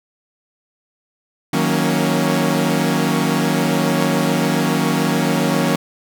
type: chord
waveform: sawtooth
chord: D# minor seventh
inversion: none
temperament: equal with one note detuned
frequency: 157.74 / 185 / 233.1 / 277.2 Hz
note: D#3 / F#3 / A#3 / C#4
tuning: +24 / 0 / 0 / 0 cents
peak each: -17 dBFS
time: 1.53-5.76 s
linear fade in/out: 5 ms
effects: none